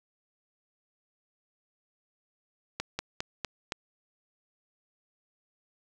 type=slowing click train; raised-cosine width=0.2 ms; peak=-14 dBFS; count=5; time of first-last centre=2.8-3.721 s; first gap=190 ms; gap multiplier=1.13; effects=9-bit